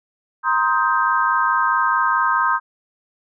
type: chord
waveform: sine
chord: C minor seventh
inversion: third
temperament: just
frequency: 941.9 / 1046.5 / 1255.8 / 1569.8 Hz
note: Bb5 / C6 / Eb6 / G6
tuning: +18 / 0 / +16 / +2 cents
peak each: -22 / -20 / -20 / -21 dBFS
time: 0.43-2.6 s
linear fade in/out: 50 ms
effects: none